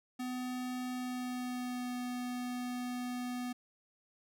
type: tone with pitch glide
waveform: square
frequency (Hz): 251.4 to 247.4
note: B3 to B3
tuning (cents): +31 to +3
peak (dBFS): -37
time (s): 0.19-3.53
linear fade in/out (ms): 10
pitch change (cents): -28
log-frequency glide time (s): 0.91-1.95
effects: none